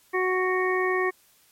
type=harmonic tone; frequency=370 Hz; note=F#4; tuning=in tune; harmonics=1 / 2 / 3 / 5 / 6; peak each=-24 / -33 / -29 / -28 / -33 dBFS; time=0.13-1.11 s; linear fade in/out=20 ms; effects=white hiss -60 dBFS RMS until 1.51 s + MP3 64 kbps